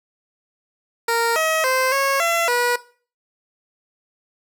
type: tone with pitch steps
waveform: 15% pulse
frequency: 464 / 637 / 519 / 548 / 676 / 485.4 Hz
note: A#4 / D#5 / C5 / C#5 / E5 / B4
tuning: -8 / +41 / -14 / -20 / +43 / -30 cents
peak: -11 dBFS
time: 1.08-2.76 s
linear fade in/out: 5 ms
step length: 280 ms
effects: noise-tail reverb RT60 0.4 s tail -18 dB re dry